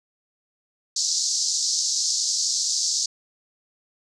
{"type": "band-pass noise", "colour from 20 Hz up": "white", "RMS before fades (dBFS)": -24, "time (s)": [0.96, 3.06], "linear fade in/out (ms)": 5, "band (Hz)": [4400, 7000], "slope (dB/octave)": 48, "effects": []}